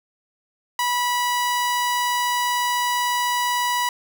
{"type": "tone", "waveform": "sawtooth", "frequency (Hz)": 978, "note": "B5", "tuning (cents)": -17, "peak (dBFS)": -16, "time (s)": [0.79, 3.89], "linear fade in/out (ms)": 2, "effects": []}